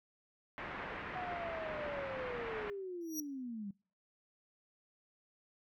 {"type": "low-pass noise", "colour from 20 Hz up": "white", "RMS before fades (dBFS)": -44, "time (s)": [0.58, 2.7], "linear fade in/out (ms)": 0, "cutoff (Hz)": 2100, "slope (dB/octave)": 24}
{"type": "linear sweep", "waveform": "sine", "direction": "down", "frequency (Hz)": [740, 192.2], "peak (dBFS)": -40, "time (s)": [1.15, 3.71], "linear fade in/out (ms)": 5}
{"type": "tone with exponential growth", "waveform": "sawtooth", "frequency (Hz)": 5770, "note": "F#8", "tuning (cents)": -44, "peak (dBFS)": -32, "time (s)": [3.01, 3.2], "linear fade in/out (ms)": 1, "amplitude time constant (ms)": 40}
{"effects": ["noise-tail reverb RT60 0.4 s tail -25 dB re dry"]}